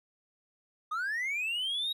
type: linear sweep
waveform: triangle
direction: up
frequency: 1202 to 3827 Hz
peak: -28 dBFS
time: 0.91-1.93 s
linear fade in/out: 10 ms
effects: tanh soft clip ceiling -24 dBFS